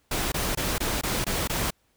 pink noise bursts, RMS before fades -27 dBFS, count 7, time 0.11-1.706 s, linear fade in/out 5 ms, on 210 ms, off 21 ms, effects pink hiss -68 dBFS RMS until 1.96 s

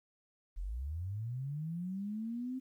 sine linear sweep, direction up, 37.82 to 263.3 Hz, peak -36 dBFS, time 0.56-2.6 s, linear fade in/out 20 ms, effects 12-bit

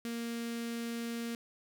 sawtooth tone with notch filter, 233.1 Hz, A#3, in tune, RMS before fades -38 dBFS, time 0.05-1.35 s, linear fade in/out 0 ms, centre 850 Hz, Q 0.88, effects 11-bit

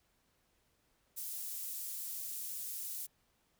pink high-pass noise, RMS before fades -42 dBFS, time 1.16-3.07 s, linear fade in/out 20 ms, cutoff 11000 Hz, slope 12 dB/octave, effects pink hiss -75 dBFS RMS until 3.59 s

